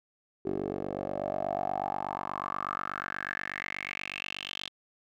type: tone with band-pass filter sweep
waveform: 10% pulse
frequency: 48.27 Hz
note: G1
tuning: 26 cents flat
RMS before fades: -35 dBFS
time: 0.45-4.69 s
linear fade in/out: 10 ms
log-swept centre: 390 to 3400 Hz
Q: 6
effects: none